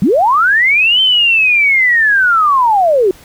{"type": "linear two-way sweep", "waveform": "sine", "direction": "up then down", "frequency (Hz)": [155.1, 3115, 353.2], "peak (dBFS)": -7, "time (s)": [0.02, 3.11], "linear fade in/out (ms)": 2, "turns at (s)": 1.01, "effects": ["pink hiss -41 dBFS RMS until 3.24 s"]}